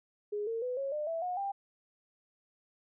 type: tone with pitch steps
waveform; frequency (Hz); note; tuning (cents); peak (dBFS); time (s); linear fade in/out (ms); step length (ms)
sine; 415.3 / 455.5 / 499.6 / 548 / 601.1 / 659.2 / 723.1 / 793.1; G#4 / A#4 / B4 / C#5 / D5 / E5 / F#5 / G5; 0 / -40 / +20 / -20 / +40 / 0 / -40 / +20; -32; 0.32-1.52; 10; 150
effects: none